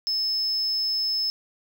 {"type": "tone", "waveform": "sine", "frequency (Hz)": 5220, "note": "E8", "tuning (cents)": -18, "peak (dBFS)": -21, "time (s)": [0.07, 1.3], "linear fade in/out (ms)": 0, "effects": ["tanh soft clip ceiling -20 dBFS", "8-bit"]}